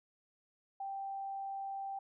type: tone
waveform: sine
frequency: 784 Hz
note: G5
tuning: in tune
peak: -38 dBFS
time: 0.8-1.99 s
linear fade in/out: 5 ms
effects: none